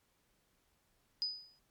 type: tone with exponential decay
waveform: sine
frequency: 4978 Hz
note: D#8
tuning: in tune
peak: -30 dBFS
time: 1.22-1.59 s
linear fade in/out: 0 ms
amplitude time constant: 79 ms
effects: pink hiss -75 dBFS RMS until 1.7 s + MP3 96 kbps